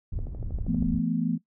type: low-pass noise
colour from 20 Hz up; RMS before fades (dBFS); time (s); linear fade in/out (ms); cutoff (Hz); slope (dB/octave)
pink; -32; 0.12-1; 5; 100; 12
type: click train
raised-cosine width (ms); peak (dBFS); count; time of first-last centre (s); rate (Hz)
2; -28; 9; 0.19-0.825; 12.6
type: chord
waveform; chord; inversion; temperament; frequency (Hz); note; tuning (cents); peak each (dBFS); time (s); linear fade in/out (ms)
sine; E suspended fourth; none; equal with one note detuned; 168.67 / 220 / 246.9; E3 / A3 / B3; +40 / 0 / 0; -28; 0.67-1.38; 20
effects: noise-tail reverb RT60 0.1 s tail -17 dB re dry